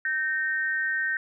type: tone pair together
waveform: sine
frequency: 1550 / 1844.3 Hz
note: G6 / A#6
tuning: -20 / -19 cents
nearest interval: minor third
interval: 301 cents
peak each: -27 dBFS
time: 0.05-1.17 s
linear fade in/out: 2 ms
effects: none